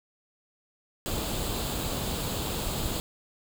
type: noise with comb filter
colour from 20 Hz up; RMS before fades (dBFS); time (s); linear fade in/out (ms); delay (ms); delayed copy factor
pink; -31; 1.06-3; 0; 0.26; +0.55
effects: none